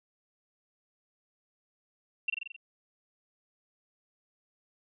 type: tone with echo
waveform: sine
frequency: 2726 Hz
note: F7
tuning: 43 cents flat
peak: -25 dBFS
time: 2.28-2.3 s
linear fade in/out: 5 ms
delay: 44 ms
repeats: 6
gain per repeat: -3 dB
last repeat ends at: 2.564 s
effects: none